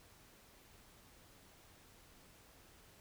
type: silence
effects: pink hiss -63 dBFS RMS until 3 s

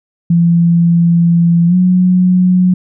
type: tone with pitch glide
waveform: sine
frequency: 170 to 182.2 Hz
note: F3 to F#3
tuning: -46 to -26 cents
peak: -6 dBFS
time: 0.3-2.74 s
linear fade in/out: 5 ms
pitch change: +120 cents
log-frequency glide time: 1.67-1.75 s
effects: none

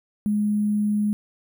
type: tone with sample-and-hold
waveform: sine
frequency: 208.7 Hz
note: G#3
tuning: 9 cents sharp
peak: -19 dBFS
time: 0.26-1.13 s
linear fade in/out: 0 ms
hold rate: 11025 Hz
effects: none

